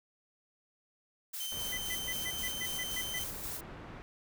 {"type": "noise with tremolo", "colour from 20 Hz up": "blue", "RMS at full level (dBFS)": -40, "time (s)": [1.33, 3.61], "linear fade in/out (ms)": 10, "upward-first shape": "square", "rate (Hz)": 3.8, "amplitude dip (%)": 35}
{"type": "tone", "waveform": "sawtooth", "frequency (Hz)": 3093, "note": "G7", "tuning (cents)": -24, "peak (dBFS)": -35, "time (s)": [1.4, 3.24], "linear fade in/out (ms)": 5}
{"type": "low-pass noise", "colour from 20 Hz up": "pink", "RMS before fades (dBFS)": -47, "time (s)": [1.52, 4.02], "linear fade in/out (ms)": 0, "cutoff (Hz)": 2000, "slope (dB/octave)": 12}
{"type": "tone bursts", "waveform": "square", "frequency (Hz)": 2000, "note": "B6", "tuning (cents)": 21, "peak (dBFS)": -37, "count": 9, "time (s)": [1.72, 3.193], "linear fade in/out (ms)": 10, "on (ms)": 57, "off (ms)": 120}
{"effects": []}